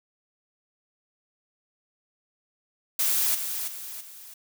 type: noise with echo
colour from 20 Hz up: blue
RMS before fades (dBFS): -24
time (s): 2.99-3.35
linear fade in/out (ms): 5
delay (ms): 330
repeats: 3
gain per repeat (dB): -7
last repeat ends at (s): 4.34
effects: none